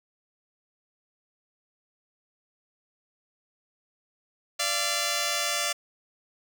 5% pulse tone pair together, 586 / 683.6 Hz, D5 / F5, -4 / -37 cents, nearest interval minor third, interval 267 cents, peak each -17 dBFS, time 4.59-5.73 s, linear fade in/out 10 ms, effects none

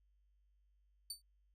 25% pulse tone with exponential decay, 4555 Hz, C#8, 46 cents sharp, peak -34 dBFS, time 1.1-1.22 s, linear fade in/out 5 ms, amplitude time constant 26 ms, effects added 50 Hz sine -70 dBFS peak until 1.54 s

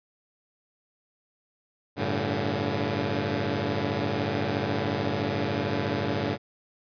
10% pulse tone cluster, 97 / 110.8 / 142.6 Hz, G2 / A2 / C#3, -18 / +13 / +49 cents, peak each -22 dBFS, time 1.96-6.38 s, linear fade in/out 50 ms, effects resampled to 11025 Hz

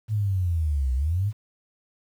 sine linear two-way sweep, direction down then up, 110 to 61.74 to 110 Hz, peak -21 dBFS, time 0.08-1.33 s, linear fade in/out 50 ms, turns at 0.94 s, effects 9-bit

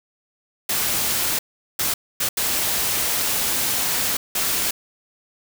white noise bursts at uneven times, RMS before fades -22 dBFS, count 5, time 0.69-1.39 / 1.79-1.94 / 2.2-2.29 / 2.37-4.17 / 4.35-4.71 s, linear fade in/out 5 ms, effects none

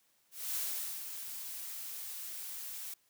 blue noise with ADSR envelope, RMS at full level -35 dBFS, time 0.31-2.94 s, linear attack 240 ms, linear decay 460 ms, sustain -8 dB, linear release 4 ms, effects white hiss -72 dBFS RMS until 3.09 s + high-pass 60 Hz 12 dB/octave

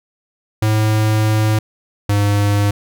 square tone pair in turn, 108.2 / 102.13 Hz, A2 / G#2, -29 / -29 cents, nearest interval minor second, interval 100 cents, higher first, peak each -13 dBFS, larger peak neither, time 0.62-1.59 / 2.09-2.71 s, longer first, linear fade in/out 5 ms, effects none

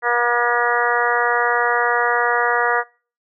harmonic tone, 239.8 Hz, A#3, 49 cents sharp, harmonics 2 / 3 / 4 / 5 / 6 / 7 / 8, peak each -23 / -23 / -23 / -23 / -23 / -23 / -23 dBFS, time 0.02-2.84 s, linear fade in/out 50 ms, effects noise-tail reverb RT60 0.4 s tail -26 dB re dry

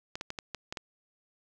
clicks, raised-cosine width 0.2 ms, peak -19 dBFS, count 7, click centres 0.155 / 0.211 / 0.304 / 0.388 / 0.547 / 0.725 / 0.772 s, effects none

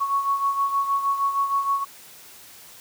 sine beating tone pair, 1108.7 / 1115.1 Hz, C#6 / C#6, 0 / +10 cents, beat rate 6.4 Hz, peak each -21 / -28 dBFS, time 0-1.85 s, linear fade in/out 20 ms, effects white hiss -46 dBFS RMS until 2.8 s + high-pass 60 Hz 12 dB/octave

